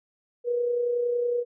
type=tone with amplitude modulation; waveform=sine; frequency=482.4 Hz; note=B4; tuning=41 cents flat; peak=-21 dBFS; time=0.44-1.45 s; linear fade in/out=50 ms; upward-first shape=sine; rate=30.8 Hz; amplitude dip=40%; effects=none